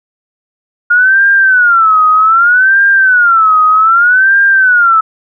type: tone with vibrato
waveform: sine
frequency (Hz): 1416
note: F6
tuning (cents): +23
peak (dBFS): -4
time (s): 0.9-5.01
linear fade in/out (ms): 10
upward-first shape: sine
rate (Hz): 0.64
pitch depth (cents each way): 210
effects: none